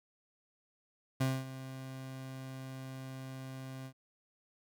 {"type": "tone with ADSR envelope", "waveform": "30% pulse", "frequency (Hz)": 131.9, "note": "C3", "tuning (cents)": 14, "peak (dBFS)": -25, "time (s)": [1.2, 3.93], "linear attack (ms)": 11, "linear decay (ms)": 230, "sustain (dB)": -15, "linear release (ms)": 73, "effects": []}